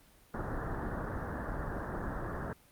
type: low-pass noise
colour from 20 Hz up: pink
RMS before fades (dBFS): -37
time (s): 0.34-2.53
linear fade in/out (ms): 2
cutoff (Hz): 1800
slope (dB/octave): 96
effects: pink hiss -62 dBFS RMS until 2.71 s + Opus 32 kbps